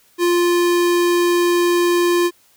square tone, 349.2 Hz, F4, in tune, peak -14 dBFS, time 0.18-2.31 s, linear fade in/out 50 ms, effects white hiss -55 dBFS RMS until 2.56 s

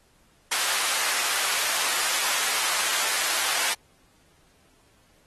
pink high-pass noise, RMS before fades -26 dBFS, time 0.51-3.74 s, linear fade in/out 10 ms, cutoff 1100 Hz, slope 12 dB/octave, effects pink hiss -62 dBFS RMS until 5.26 s + AAC 32 kbps

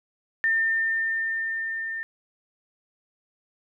sine tone with level ramp, 1805 Hz, A6, 44 cents sharp, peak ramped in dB -19 to -29 dBFS, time 0.44-2.03 s, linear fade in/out 0 ms, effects none

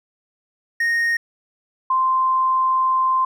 triangle / sine tone pair in turn, 1858 / 1042.8 Hz, A#6 / C6, -6 / -6 cents, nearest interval minor seventh, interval 1000 cents, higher first, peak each -15 dBFS, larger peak neither, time 0.8-1.17 / 1.9-3.25 s, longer second, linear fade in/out 5 ms, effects none

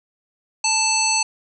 harmonic tone, 880 Hz, A5, in tune, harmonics 1 / 3 / 5 / 7 / 9, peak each -23 / -23 / -23 / -23 / -23 dBFS, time 0.64-1.23 s, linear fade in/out 5 ms, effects none

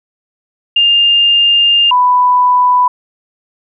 sine tone pair in turn, 2808 / 992.8 Hz, F7 / B5, +9 / +9 cents, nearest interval octave + tritone, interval 1800 cents, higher first, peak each -6 dBFS, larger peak neither, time 0.76-1.91 / 1.91-2.88 s, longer first, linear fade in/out 5 ms, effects none

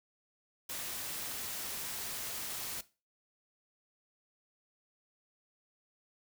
white noise, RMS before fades -40 dBFS, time 0.69-2.81 s, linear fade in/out 5 ms, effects noise-tail reverb RT60 0.3 s tail -17 dB re dry

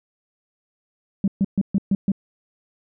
sine tone bursts, 196 Hz, G3, in tune, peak -14 dBFS, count 6, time 1.24-2.118 s, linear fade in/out 2 ms, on 38 ms, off 130 ms, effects tanh soft clip ceiling -11 dBFS

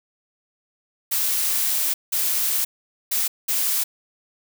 blue noise bursts at uneven times, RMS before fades -22 dBFS, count 4, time 1.11-1.94 / 2.12-2.65 / 3.11-3.28 / 3.48-3.84 s, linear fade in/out 10 ms, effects none

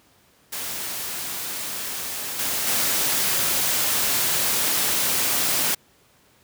white noise with level steps, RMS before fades -30 / -25 / -22 dBFS, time 0.52-5.75 s, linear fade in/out 10 ms, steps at 2.39 / 2.67 s, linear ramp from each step 2 ms, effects pink hiss -58 dBFS RMS until 6.43 s + high-pass 80 Hz 12 dB/octave

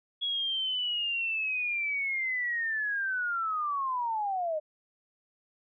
sine linear sweep, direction down, 3353 to 600 Hz, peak -28 dBFS, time 0.21-4.6 s, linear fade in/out 20 ms, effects none

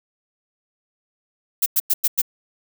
violet noise bursts, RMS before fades -17 dBFS, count 5, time 1.62-2.218 s, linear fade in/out 10 ms, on 42 ms, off 97 ms, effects none

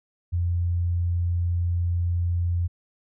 sine tone, 86.9 Hz, F2, 8 cents flat, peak -21 dBFS, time 0.32-2.68 s, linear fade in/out 20 ms, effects none

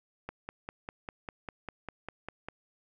click train, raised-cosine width 0.5 ms, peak -23 dBFS, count 12, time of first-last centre 0.29-2.486 s, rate 5.01 Hz, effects none

